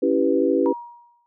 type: chord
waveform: sine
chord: C# half-diminished seventh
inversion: none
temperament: equal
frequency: 277.2 / 329.6 / 392 / 493.9 Hz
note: C#4 / E4 / G4 / B4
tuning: 0 / 0 / 0 / 0 cents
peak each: -22 dBFS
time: 0.02-0.73 s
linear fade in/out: 10 ms
type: tone with exponential decay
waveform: sine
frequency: 951 Hz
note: A#5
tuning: 34 cents sharp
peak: -24 dBFS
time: 0.66-1.26 s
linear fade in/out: 0 ms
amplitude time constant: 130 ms
effects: none